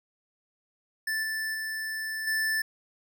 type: tone with level steps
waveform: square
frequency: 1760 Hz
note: A6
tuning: in tune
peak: -28 / -30 / -32 / -26 dBFS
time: 1.07-2.62 s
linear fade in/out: 5 ms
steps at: 1.23 / 1.54 / 2.27 s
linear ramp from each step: 5 ms
effects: none